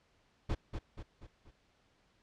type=noise with echo; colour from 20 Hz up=brown; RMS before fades=-32 dBFS; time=0.49-0.55 s; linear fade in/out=10 ms; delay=240 ms; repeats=4; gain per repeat=-6 dB; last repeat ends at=1.51 s; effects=pink hiss -71 dBFS RMS until 2.22 s + low-pass 5000 Hz 12 dB/octave